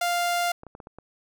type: tone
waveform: sawtooth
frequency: 698.5 Hz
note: F5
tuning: in tune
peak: -19 dBFS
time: 0.01-0.52 s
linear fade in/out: 5 ms
type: clicks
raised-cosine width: 1 ms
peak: -28 dBFS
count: 6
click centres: 0.634 / 0.667 / 0.751 / 0.802 / 0.871 / 0.986 s
effects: none